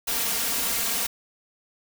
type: noise with comb filter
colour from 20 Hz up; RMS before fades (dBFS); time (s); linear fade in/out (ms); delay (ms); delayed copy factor
white; -26; 0.07-1.07; 10; 4.3; +1
effects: none